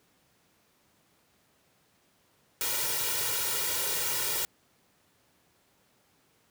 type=noise with comb filter; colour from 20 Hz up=white; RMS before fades=-30 dBFS; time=2.61-4.45 s; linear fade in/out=0 ms; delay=2.1 ms; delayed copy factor=+0.95; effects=pink hiss -67 dBFS RMS until 6.5 s + high-pass 100 Hz 12 dB/octave